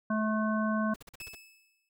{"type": "harmonic tone", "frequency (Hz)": 216.5, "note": "A3", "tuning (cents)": -28, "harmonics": [1, 3, 5, 7], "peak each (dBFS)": [-28, -35, -35, -37], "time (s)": [0.1, 0.94], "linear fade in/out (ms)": 5}
{"type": "noise bursts", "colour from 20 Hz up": "pink", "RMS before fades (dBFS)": -48, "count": 7, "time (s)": [0.94, 1.351], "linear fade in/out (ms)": 5, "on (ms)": 21, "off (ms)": 44}
{"type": "tone with exponential decay", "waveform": "sawtooth", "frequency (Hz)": 2607, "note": "E7", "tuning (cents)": -20, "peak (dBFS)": -36, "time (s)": [1.2, 1.89], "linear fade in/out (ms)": 2, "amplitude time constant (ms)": 150}
{"effects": []}